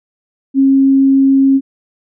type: tone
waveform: sine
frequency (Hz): 270.7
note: C#4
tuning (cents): -41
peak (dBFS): -6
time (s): 0.54-1.61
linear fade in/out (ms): 50
effects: none